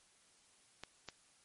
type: clicks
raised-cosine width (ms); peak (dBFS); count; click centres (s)
0.2; -27; 2; 0.836 / 1.087
effects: white hiss -68 dBFS RMS until 1.44 s + MP3 48 kbps